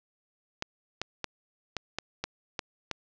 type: clicks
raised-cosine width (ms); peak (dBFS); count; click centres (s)
0.2; -14; 8; 0.624 / 1.016 / 1.243 / 1.767 / 1.986 / 2.24 / 2.592 / 2.913
effects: resampled to 16000 Hz + 8-bit